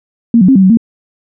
sine tone with pitch steps, 232.3 / 183.9 / 267.1 / 191.8 / 187.4 / 228.9 Hz, A#3 / F#3 / C4 / G3 / F#3 / A#3, -6 / -10 / +36 / -37 / +22 / -31 cents, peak -3 dBFS, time 0.34-0.772 s, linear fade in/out 2 ms, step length 72 ms, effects none

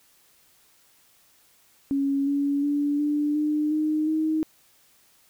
sine tone with pitch steps, 277.2 / 283 / 289 / 295 / 301.2 / 307.6 / 314 Hz, C#4 / C#4 / D4 / D4 / D4 / D#4 / D#4, 0 / +36 / -28 / +8 / +44 / -20 / +16 cents, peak -21 dBFS, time 1.91-4.43 s, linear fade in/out 0 ms, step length 360 ms, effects white hiss -60 dBFS RMS until 5.29 s

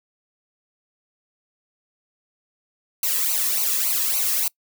blue noise with flanger, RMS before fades -22 dBFS, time 3.03-4.48 s, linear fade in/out 2 ms, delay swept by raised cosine 0.57 to 1.39 ms, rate 3.5 Hz, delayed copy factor -0.9, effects noise-tail reverb RT60 0.1 s tail -25 dB re dry

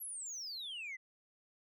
sine exponential sweep, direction down, 11840 to 1975.5 Hz, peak -39 dBFS, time 0-0.97 s, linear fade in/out 20 ms, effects tanh soft clip ceiling -40 dBFS

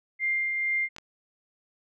sine tone with tremolo, 2100 Hz, C7, 6 cents sharp, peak -23 dBFS, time 0.19-0.89 s, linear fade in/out 50 ms, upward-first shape triangle, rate 2.2 Hz, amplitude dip 35%
clicks, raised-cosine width 0.2 ms, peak -24 / -24 dBFS, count 2, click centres 0.964 / 0.984 s
effects none

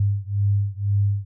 sine beating tone pair, 100 / 102 Hz, G2 / G#2, +35 / -31 cents, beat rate 2 Hz, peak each -21 / -22 dBFS, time 0-1.25 s, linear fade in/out 5 ms, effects none

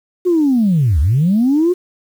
sine linear two-way sweep, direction down then up, 370 to 66.1 to 370 Hz, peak -9 dBFS, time 0.25-1.74 s, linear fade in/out 20 ms, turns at 1 s, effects tanh soft clip ceiling -6 dBFS + 7-bit

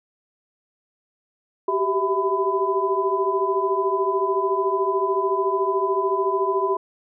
sine tone cluster, 381.3 / 395 / 657 / 1002 Hz, G4 / G4 / E5 / B5, -48 / +13 / -6 / +25 cents, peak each -24 / -24 / -30 / -23 dBFS, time 1.68-6.77 s, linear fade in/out 5 ms, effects none

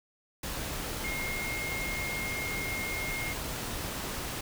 sine tone in noise, 2139 Hz, C7, 38 cents sharp, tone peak -34 dBFS, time 1.04-3.33 s, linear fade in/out 5 ms, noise pink, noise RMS -36 dBFS, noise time 0.43-4.41 s, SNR -1 dB, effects none

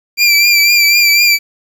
25% pulse tone with vibrato, 2360 Hz, D7, 8 cents sharp, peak -3 dBFS, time 0.17-1.39 s, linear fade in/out 50 ms, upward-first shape triangle, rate 4 Hz, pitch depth 46 cents each way, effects 7-bit

